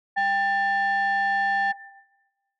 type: tone pair together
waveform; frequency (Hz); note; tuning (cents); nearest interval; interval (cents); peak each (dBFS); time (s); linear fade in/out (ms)
sine; 792 / 1778; G5 / A6; +18 / +18; octave + major second; 1400; -20 / -22; 0.16-1.73; 20
effects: noise-tail reverb RT60 1.0 s tail -18 dB re dry + tanh soft clip ceiling -17 dBFS